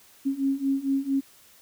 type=beating tone pair; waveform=sine; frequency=270.3 / 274.7 Hz; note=C#4 / C#4; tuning=-44 / -16 cents; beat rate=4.4 Hz; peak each=-27 / -25 dBFS; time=0.25-1.21 s; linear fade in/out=20 ms; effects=white hiss -55 dBFS RMS until 1.61 s